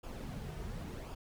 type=noise with flanger; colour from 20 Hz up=brown; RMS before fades=-43 dBFS; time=0.03-1.15 s; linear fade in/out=10 ms; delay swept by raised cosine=0.5 to 3.7 ms; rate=0.92 Hz; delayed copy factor=-0.55; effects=none

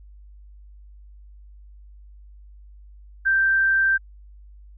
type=tone; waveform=sine; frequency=1568 Hz; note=G6; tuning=in tune; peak=-16 dBFS; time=3.25-3.98 s; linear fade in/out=20 ms; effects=added 50 Hz sine -43 dBFS peak until 4.77 s

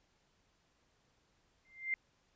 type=tone with exponential growth; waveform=sine; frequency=2093 Hz; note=C7; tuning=in tune; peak=-29 dBFS; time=1.65-1.94 s; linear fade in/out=1 ms; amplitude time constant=61 ms; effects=pink hiss -74 dBFS RMS until 2.35 s + resampled to 16000 Hz

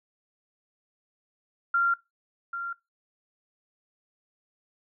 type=tone with echo; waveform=sine; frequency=1384 Hz; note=F6; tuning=16 cents flat; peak=-20 dBFS; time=1.74-1.94 s; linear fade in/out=5 ms; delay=790 ms; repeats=1; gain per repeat=-10 dB; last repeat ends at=2.73 s; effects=noise-tail reverb RT60 0.2 s tail -20 dB re dry

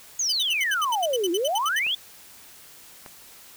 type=exponential two-way sweep; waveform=sine; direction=down then up; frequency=6780 to 327.1 to 3558 Hz; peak=-22 dBFS; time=0.19-1.95 s; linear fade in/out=5 ms; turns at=1.31 s
type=tone bursts; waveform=sawtooth; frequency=3025 Hz; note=F#7; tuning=38 cents sharp; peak=-22 dBFS; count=15; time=0.29-1.794 s; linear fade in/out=5 ms; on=34 ms; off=71 ms
type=clicks; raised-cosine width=0.5 ms; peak=-28 / -26 dBFS; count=2; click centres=1.866 / 3.062 s
effects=white hiss -48 dBFS RMS until 3.56 s

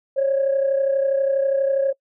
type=tone pair together; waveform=sine; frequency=542.7 / 575 Hz; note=C#5 / D5; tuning=-37 / -37 cents; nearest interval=minor second; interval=100 cents; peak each=-16 / -24 dBFS; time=0.16-1.93 s; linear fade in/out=20 ms; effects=noise-tail reverb RT60 0.1 s tail -26 dB re dry + tanh soft clip ceiling -12 dBFS

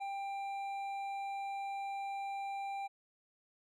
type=tone with hard clipping; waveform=sine; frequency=791 Hz; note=G5; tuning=15 cents sharp; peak=-39 dBFS; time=0-2.88 s; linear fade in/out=20 ms; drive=7 dB; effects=none

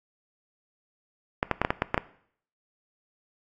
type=clicks; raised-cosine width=0.5 ms; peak=-7 dBFS; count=8; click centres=1.429 / 1.513 / 1.616 / 1.649 / 1.705 / 1.821 / 1.944 / 1.978 s; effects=noise-tail reverb RT60 0.6 s tail -18 dB re dry + AAC 48 kbps

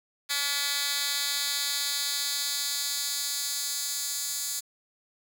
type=tone with high-pass filter sweep; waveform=10% pulse; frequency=284.7 Hz; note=C#4; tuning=46 cents sharp; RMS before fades=-30 dBFS; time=0.29-4.61 s; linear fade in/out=20 ms; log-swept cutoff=2900 to 6400 Hz; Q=1.2; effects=9-bit

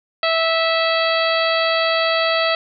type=harmonic tone with a mistuned harmonic; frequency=655 Hz; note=E5; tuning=11 cents flat; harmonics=1 / 2 / 3 / 4 / 5 / 6 / 7; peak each=-19 / -22 / -24 / -25 / -26 / -27 / -27 dBFS; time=0.23-2.55 s; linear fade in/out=2 ms; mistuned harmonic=7; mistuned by=-21 cents; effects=none

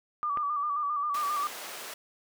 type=tone with vibrato; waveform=sine; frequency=1174.7 Hz; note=D6; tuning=in tune; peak=-27 dBFS; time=0.23-1.47 s; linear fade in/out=0 ms; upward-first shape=square; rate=7.5 Hz; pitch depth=45 cents each way
type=click; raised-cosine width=0.5 ms; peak=-23 dBFS; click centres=0.373 s
type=high-pass noise; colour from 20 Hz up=pink; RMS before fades=-41 dBFS; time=1.14-1.94 s; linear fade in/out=5 ms; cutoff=580 Hz; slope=12 dB/octave
effects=none

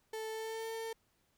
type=tone with pitch glide; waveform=35% pulse; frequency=440 to 450.8 Hz; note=A4 to A4; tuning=0 to +42 cents; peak=-37 dBFS; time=0.13-0.93 s; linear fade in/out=5 ms; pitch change=+42 cents; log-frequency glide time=0.3-0.69 s; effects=pink hiss -75 dBFS RMS until 1.37 s

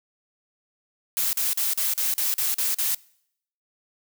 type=noise bursts; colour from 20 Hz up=blue; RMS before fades=-24 dBFS; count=9; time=1.17-2.946 s; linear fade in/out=0 ms; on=160 ms; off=42 ms; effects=noise-tail reverb RT60 0.7 s tail -24 dB re dry

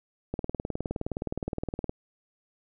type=click train; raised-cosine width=2 ms; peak=-17 dBFS; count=31; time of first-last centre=0.34-1.894 s; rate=19.3 Hz; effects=none

